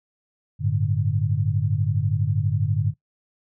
sine chord, G suspended second, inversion none, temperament just, 98 / 110.25 / 147 Hz, G2 / A2 / D3, 0 / +4 / +2 cents, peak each -24 dBFS, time 0.59-2.94 s, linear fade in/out 50 ms, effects noise-tail reverb RT60 0.1 s tail -18 dB re dry

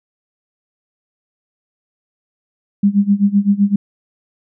sine tone with tremolo, 201.5 Hz, G3, 48 cents sharp, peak -7 dBFS, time 2.83-3.76 s, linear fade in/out 5 ms, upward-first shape sine, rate 7.8 Hz, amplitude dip 90%, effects none

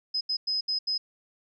sine tone bursts at uneven times, 5060 Hz, D#8, 28 cents sharp, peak -25 dBFS, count 5, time 0.14-0.21 / 0.29-0.37 / 0.47-0.61 / 0.68-0.79 / 0.87-0.98 s, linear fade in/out 10 ms, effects none

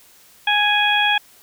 harmonic tone, 830.6 Hz, G#5, in tune, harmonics 1 / 2 / 3 / 4, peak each -20 / -20 / -20 / -20 dBFS, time 0.47-1.18 s, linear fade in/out 5 ms, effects white hiss -50 dBFS RMS until 1.42 s

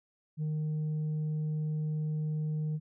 sine tone, 153.8 Hz, D#3, 20 cents flat, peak -27 dBFS, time 0.37-2.8 s, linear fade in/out 50 ms, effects tanh soft clip ceiling -29 dBFS

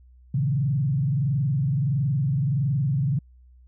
sine tone with frequency modulation, 137.7 Hz, C#3, 11 cents flat, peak -20 dBFS, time 0.34-3.19 s, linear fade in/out 5 ms, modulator 21.5 Hz, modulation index 0.93, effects added 62 Hz sine -49 dBFS peak until 3.67 s

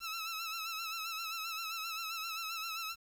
15% pulse tone with vibrato, 1318.5 Hz, E6, in tune, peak -31 dBFS, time 0-2.96 s, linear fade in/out 50 ms, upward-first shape sine, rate 7.6 Hz, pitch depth 59 cents each way, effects 10-bit

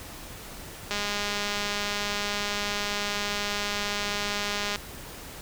click train, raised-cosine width 0.2 ms, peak -12 dBFS, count 790, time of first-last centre 0.91-4.759 s, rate 205 Hz, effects pink hiss -42 dBFS RMS until 5.41 s

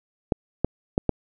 clicks, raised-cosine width 2 ms, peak -6 dBFS, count 4, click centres 0.322 / 0.646 / 0.979 / 1.093 s, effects none

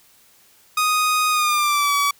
sawtooth tone with pitch glide, 1244.5 to 1141.2 Hz, D#6 to C#6, 0 to +50 cents, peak -13 dBFS, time 0.77-2.11 s, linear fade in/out 5 ms, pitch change -150 cents, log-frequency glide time 1.3-1.94 s, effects white hiss -54 dBFS RMS until 2.19 s

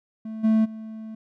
triangle tone with level steps, 220 Hz, A3, in tune, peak -29 / -14 / -32 dBFS, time 0.25-1.15 s, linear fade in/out 5 ms, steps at 0.43 / 0.64 s, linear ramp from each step 20 ms, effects none

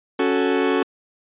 40% pulse chord, F# minor, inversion second, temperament equal, 277.2 / 370 / 440 Hz, C#4 / F#4 / A4, 0 / 0 / 0 cents, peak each -21 dBFS, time 0.19-0.83 s, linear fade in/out 5 ms, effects resampled to 8000 Hz

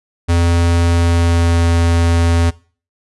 square tone with pitch glide, 85.3 to 84.61 Hz, F2 to E2, -40 to +46 cents, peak -11 dBFS, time 0.28-2.51 s, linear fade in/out 20 ms, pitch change -14 cents, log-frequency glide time 0.88-1.68 s, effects noise-tail reverb RT60 0.4 s tail -21 dB re dry + resampled to 24000 Hz

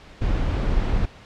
brown noise, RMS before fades -21 dBFS, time 0.21-1.06 s, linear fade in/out 10 ms, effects pink hiss -46 dBFS RMS until 1.25 s + low-pass 4000 Hz 12 dB/octave

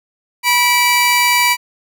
sawtooth tone pair together, 974.6 / 2318 Hz, B5 / D7, -23 / -23 cents, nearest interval octave + minor third, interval 1500 cents, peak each -10 dBFS, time 0.43-1.57 s, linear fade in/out 50 ms, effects none

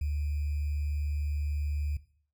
sine tone with sample-and-hold, 73.42 Hz, D2, in tune, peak -28 dBFS, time 0.01-1.97 s, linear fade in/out 5 ms, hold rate 2450 Hz, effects noise-tail reverb RT60 0.5 s tail -17 dB re dry

